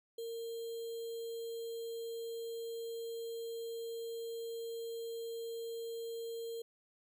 sine tone with sample-and-hold, 459.7 Hz, A#4, 24 cents flat, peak -39 dBFS, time 0.18-6.62 s, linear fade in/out 5 ms, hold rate 3675 Hz, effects none

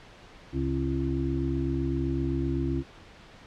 harmonic tone, 67.8 Hz, C#2, 38 cents flat, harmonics 1 / 2 / 4 / 5, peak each -31 / -31 / -31 / -31 dBFS, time 0.52-2.84 s, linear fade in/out 50 ms, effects pink hiss -50 dBFS RMS until 3.46 s + low-pass 4000 Hz 12 dB/octave

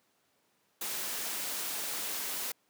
white noise, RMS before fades -36 dBFS, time 0.81-2.52 s, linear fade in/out 5 ms, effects pink hiss -72 dBFS RMS until 2.69 s + high-pass 200 Hz 12 dB/octave

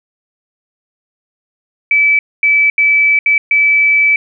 sine tone bursts at uneven times, 2305 Hz, D7, 33 cents flat, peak -7 dBFS, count 5, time 1.91-2.19 / 2.43-2.7 / 2.78-3.19 / 3.26-3.38 / 3.51-4.16 s, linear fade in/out 2 ms, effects none

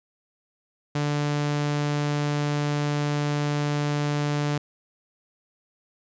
sawtooth tone, 146.6 Hz, D3, 3 cents flat, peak -19 dBFS, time 0.95-4.58 s, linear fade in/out 5 ms, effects resampled to 16000 Hz

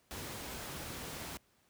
pink noise, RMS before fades -43 dBFS, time 0.11-1.37 s, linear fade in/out 0 ms, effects pink hiss -71 dBFS RMS until 1.69 s + high-pass 60 Hz 12 dB/octave

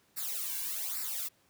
blue noise with flanger, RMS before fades -36 dBFS, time 0.16-1.29 s, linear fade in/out 20 ms, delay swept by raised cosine 0.31 to 1.61 ms, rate 1.2 Hz, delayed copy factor -0.85, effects pink hiss -68 dBFS RMS until 1.49 s + high-pass 80 Hz 12 dB/octave

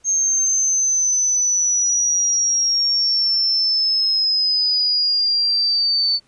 sine linear sweep, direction down, 6420 to 4500 Hz, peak -15 dBFS, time 0.04-6.2 s, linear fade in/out 50 ms, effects pink hiss -59 dBFS RMS until 6.27 s + resampled to 22050 Hz

